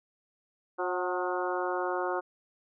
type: harmonic tone with a mistuned harmonic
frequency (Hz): 180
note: F#3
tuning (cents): -47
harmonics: 2 / 3 / 4 / 5 / 6 / 7 / 8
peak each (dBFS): -33 / -35 / -36 / -37 / -38 / -38 / -39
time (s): 0.78-2.21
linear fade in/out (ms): 20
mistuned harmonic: 4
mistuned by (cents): +40
effects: none